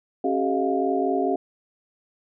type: tone cluster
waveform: sine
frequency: 273.1 / 382 / 426.6 / 634 / 703 Hz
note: C#4 / G4 / G#4 / D#5 / F5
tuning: -26 / -45 / +46 / +32 / +11 cents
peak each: -26 / -25 / -28 / -31 / -26 dBFS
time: 0.24-1.36 s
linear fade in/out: 5 ms
effects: none